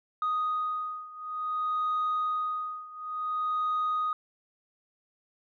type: beating tone pair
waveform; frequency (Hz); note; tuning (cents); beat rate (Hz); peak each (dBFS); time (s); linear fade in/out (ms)
sine; 1244.5 / 1245.06; D#6 / D#6; 0 / +1; 0.56; -29 / -31; 0.22-4.13; 2
effects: tanh soft clip ceiling -23 dBFS